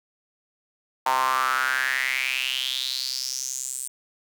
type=tone with high-pass filter sweep; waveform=sawtooth; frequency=130.3 Hz; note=C3; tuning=7 cents flat; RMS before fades=-26 dBFS; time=1.06-3.88 s; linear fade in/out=5 ms; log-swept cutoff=900 to 8700 Hz; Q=6.2; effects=none